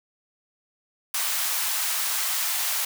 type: high-pass noise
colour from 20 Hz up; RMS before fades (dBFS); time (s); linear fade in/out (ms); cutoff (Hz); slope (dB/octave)
white; -26; 1.14-2.85; 5; 730; 24
effects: none